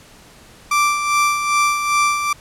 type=tone with tremolo; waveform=30% pulse; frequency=1174 Hz; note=D6; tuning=1 cent flat; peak=-10 dBFS; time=0.71-2.33 s; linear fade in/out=5 ms; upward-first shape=sine; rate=2.5 Hz; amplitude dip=55%; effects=pink hiss -45 dBFS RMS until 2.4 s + low-pass 11000 Hz 12 dB/octave